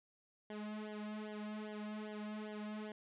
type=tone with flanger; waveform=sawtooth; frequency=212.1 Hz; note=G#3; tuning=37 cents sharp; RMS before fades=-45 dBFS; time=0.5-2.92 s; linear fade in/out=2 ms; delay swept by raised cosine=0.78 to 2.68 ms; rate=2.5 Hz; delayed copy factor=-0.95; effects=resampled to 8000 Hz